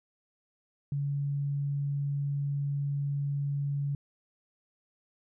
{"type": "tone", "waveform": "sine", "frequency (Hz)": 141.8, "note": "C#3", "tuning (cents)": 40, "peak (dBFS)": -28, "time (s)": [0.92, 3.95], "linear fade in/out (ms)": 2, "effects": []}